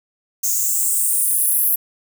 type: noise with high-pass filter sweep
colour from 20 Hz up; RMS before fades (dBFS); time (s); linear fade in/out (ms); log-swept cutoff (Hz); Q
violet; -18; 0.43-1.76; 10; 6500 to 12000; 5.3
effects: none